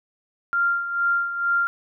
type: tone with tremolo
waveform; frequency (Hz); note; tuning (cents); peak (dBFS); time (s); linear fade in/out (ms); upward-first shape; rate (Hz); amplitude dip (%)
sine; 1391; F6; -7; -17; 0.53-1.67; 0; sine; 2.2; 65
effects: none